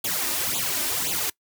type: noise with flanger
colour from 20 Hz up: white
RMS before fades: -26 dBFS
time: 0.04-1.3 s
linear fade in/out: 5 ms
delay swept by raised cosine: 0.27 to 3.37 ms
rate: 1.9 Hz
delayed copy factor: +0.85
effects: noise-tail reverb RT60 0.1 s tail -23 dB re dry + high-pass 80 Hz 12 dB/octave